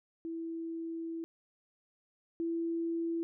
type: tone pair in turn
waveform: sine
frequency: 329.6 / 333.4 Hz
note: E4 / E4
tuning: 0 / +20 cents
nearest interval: unison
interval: 20 cents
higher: second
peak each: -36 / -31 dBFS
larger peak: second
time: 0.25-1.24 / 2.4-3.23 s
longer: first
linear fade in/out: 0 ms
effects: none